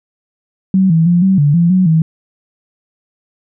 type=tone with pitch steps; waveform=sine; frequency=189.9 / 162.9 / 174.4 / 191.2 / 145.2 / 170.7 / 185.5 / 160.4 Hz; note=F#3 / E3 / F3 / G3 / D3 / F3 / F#3 / E3; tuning=+45 / -20 / -2 / -43 / -19 / -39 / +5 / -47 cents; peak=-7 dBFS; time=0.74-2.02 s; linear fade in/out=2 ms; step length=160 ms; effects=none